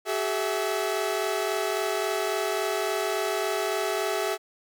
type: tone cluster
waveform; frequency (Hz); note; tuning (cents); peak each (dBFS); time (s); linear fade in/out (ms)
sawtooth; 381.1 / 424.7 / 659; G4 / G#4 / E5; -49 / +39 / -1; -26; 0.05-4.38; 50
effects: none